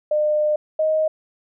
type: tone pair in turn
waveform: sine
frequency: 604 / 625.8 Hz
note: D5 / D#5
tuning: +48 / +10 cents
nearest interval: minor second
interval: 62 cents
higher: second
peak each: -16 dBFS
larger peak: neither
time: 0.11-0.56 / 0.79-1.08 s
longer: first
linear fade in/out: 5 ms
effects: none